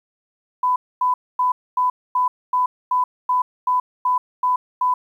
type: tone bursts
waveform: sine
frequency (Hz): 1000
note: B5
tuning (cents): +21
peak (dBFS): -15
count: 12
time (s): 0.63-4.94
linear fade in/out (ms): 5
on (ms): 130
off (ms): 250
effects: 9-bit

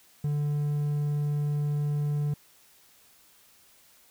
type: tone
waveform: triangle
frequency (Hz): 146.8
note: D3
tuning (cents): 0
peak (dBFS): -23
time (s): 0.24-2.34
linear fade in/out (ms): 5
effects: white hiss -59 dBFS RMS until 4.1 s

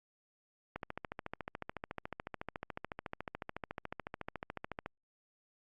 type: click train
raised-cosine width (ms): 0.5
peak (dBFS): -24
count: 58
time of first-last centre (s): 0.76-4.861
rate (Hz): 13.9
effects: Opus 48 kbps

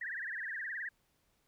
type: tone with vibrato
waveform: sine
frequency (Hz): 1760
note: A6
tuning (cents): 0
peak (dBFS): -37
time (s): 0.01-0.89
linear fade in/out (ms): 5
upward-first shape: triangle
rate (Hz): 19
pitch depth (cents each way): 220
effects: pink hiss -75 dBFS RMS until 1.47 s

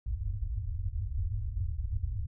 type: low-pass noise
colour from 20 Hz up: white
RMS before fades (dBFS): -33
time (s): 0.06-2.27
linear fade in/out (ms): 10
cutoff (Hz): 110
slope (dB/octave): 96
effects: none

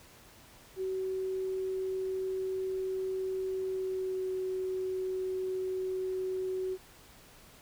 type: tone with pitch glide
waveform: sine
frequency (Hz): 377.6 to 373.9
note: F#4 to F#4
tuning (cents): +35 to +18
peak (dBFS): -31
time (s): 0.76-6.78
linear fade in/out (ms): 50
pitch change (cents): -17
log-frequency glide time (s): 3.64-4.29
effects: pink hiss -56 dBFS RMS until 7.61 s

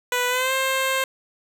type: tone with pitch glide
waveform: 10% pulse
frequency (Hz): 493.9 to 529.3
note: B4 to C5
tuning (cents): 0 to +20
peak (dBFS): -12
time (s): 0.12-1.04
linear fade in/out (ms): 2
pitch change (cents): +120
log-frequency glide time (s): 0.28-0.53
effects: none

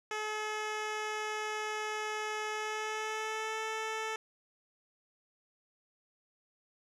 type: tone with pitch glide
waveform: 10% pulse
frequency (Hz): 428.2 to 440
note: A4 to A4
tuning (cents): -47 to 0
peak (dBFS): -26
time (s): 0.11-4.16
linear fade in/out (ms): 2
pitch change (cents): +47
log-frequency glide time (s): 2.51-3.59
effects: low-pass 7000 Hz 12 dB/octave

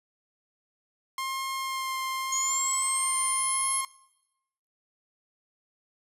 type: tone with vibrato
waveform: sawtooth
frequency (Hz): 1061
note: C6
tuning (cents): +24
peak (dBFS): -26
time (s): 1.18-3.85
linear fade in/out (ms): 2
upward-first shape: sine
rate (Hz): 0.87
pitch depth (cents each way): 12
type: linear sweep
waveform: sine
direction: up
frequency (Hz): 6645 to 10860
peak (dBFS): -26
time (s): 2.32-3.81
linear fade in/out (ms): 5
effects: noise-tail reverb RT60 0.9 s tail -21 dB re dry + resampled to 32000 Hz

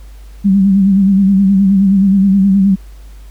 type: tone with vibrato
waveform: sine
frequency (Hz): 195.1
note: G3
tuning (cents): -8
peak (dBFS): -6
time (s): 0.44-2.76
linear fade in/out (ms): 20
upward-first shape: sine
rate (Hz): 9.5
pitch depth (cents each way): 56
effects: added 50 Hz sine -31 dBFS peak until 3.3 s + pink hiss -48 dBFS RMS until 3.3 s

